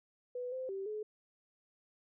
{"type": "tone with pitch steps", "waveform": "sine", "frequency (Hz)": [495.2, 517, 388.4, 426.2], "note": ["B4", "C5", "G4", "G#4"], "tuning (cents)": [5, -21, -16, 45], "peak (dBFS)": -37, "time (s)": [0.35, 1.03], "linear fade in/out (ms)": 5, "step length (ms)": 170, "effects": []}